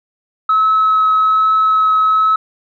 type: tone with vibrato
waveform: sine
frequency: 1289 Hz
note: E6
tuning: 39 cents flat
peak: -8 dBFS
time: 0.49-2.36 s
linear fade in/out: 5 ms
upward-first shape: triangle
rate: 1.2 Hz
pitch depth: 9 cents each way
effects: tanh soft clip ceiling -6 dBFS